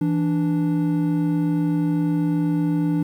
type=tone pair together; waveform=triangle; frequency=165.66 / 293.7 Hz; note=E3 / D4; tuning=+9 / 0 cents; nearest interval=minor seventh; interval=991 cents; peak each=-19 dBFS; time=0.01-3.03 s; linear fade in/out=5 ms; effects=9-bit

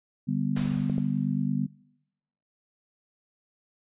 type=chord; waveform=sine; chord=G major; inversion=second; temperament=just; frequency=147 / 196 / 245 Hz; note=D3 / G3 / B3; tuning=+2 / 0 / -14 cents; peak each=-29 dBFS; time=0.27-1.67 s; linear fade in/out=20 ms
type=noise with exponential decay; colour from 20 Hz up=pink; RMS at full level=-37 dBFS; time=0.56-1.53 s; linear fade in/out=5 ms; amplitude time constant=210 ms
type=clicks; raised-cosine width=2 ms; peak=-22 dBFS; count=2; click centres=0.898 / 0.981 s
effects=noise-tail reverb RT60 0.9 s tail -23 dB re dry + resampled to 8000 Hz

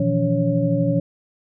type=tone cluster; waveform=sine; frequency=121.6 / 161.3 / 173.6 / 284.9 / 553 Hz; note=B2 / E3 / F3 / C#4 / C#5; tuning=-26 / -37 / -10 / +48 / -4 cents; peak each=-23 dBFS; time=0-1 s; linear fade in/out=5 ms; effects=none

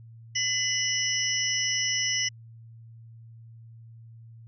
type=tone cluster; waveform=sine; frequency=2012 / 2941 / 5300 / 5880 Hz; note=B6 / F#7 / E8 / F#8; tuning=+32 / -11 / +9 / -12 cents; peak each=-30 dBFS; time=0.35-2.29 s; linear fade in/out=10 ms; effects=added 114 Hz sine -45 dBFS peak until 4.47 s

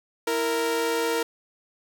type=tone pair together; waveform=sawtooth; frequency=329.6 / 464.5 Hz; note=E4 / A#4; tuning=0 / -6 cents; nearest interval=tritone; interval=594 cents; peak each=-26 / -20 dBFS; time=0.27-1.23 s; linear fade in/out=5 ms; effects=none

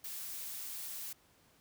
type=noise; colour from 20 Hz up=blue; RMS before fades=-43 dBFS; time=0.04-1.13 s; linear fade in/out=5 ms; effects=pink hiss -67 dBFS RMS until 1.6 s + high-pass 60 Hz 12 dB/octave

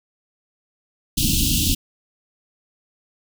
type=band-stop noise; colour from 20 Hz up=pink; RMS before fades=-19 dBFS; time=1.17-1.75 s; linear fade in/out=10 ms; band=320 to 2700 Hz; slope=96 dB/octave; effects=none

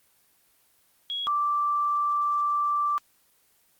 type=tone pair in turn; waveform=sine; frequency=3322 / 1171.8 Hz; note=G#7 / D6; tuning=0 / -4 cents; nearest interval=octave + tritone; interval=1804 cents; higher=first; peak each=-28 / -22 dBFS; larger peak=second; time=1.1-1.27 / 1.27-2.98 s; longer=second; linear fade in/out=0 ms; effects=white hiss -64 dBFS RMS until 3.79 s + Opus 24 kbps

